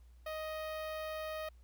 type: tone with notch filter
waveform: sawtooth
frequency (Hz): 625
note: D#5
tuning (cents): +8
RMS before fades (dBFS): -41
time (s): 0.26-1.49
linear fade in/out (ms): 5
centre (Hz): 7400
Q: 0.7
effects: added 60 Hz sine -56 dBFS peak until 1.63 s + pink hiss -75 dBFS RMS until 1.63 s